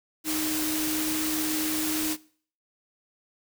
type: tone in noise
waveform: sine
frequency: 311.1 Hz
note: D#4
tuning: in tune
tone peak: -29 dBFS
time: 0.24-2.17 s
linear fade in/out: 50 ms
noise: white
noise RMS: -30 dBFS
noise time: 0.24-2.17 s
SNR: -2 dB
effects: noise-tail reverb RT60 0.5 s tail -21 dB re dry